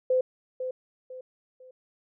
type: tone with echo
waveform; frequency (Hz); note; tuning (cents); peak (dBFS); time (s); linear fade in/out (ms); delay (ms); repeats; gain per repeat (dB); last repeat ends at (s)
sine; 512; C5; -38; -20; 0.1-0.21; 5; 500; 3; -9; 1.71
effects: none